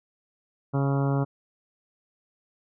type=harmonic tone with a mistuned harmonic; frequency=138.59 Hz; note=C#3; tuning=in tune; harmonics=1 / 2 / 3 / 4 / 5 / 6 / 7 / 8 / 9 / 10; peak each=-23 / -29 / -33 / -35 / -37 / -39 / -40 / -41 / -42 / -43 dBFS; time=0.73-1.25 s; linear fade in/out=20 ms; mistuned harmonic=9; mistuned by=+15 cents; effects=none